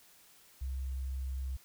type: tone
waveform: sine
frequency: 65.8 Hz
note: C2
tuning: 10 cents sharp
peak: -34 dBFS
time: 0.61-1.57 s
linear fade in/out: 10 ms
effects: white hiss -61 dBFS RMS until 1.64 s